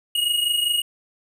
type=tone pair together; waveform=square; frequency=2875 / 2900 Hz; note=F7 / F#7; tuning=+50 / -35 cents; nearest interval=unison; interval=15 cents; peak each=-21 / -26 dBFS; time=0.15-0.82 s; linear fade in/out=5 ms; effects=none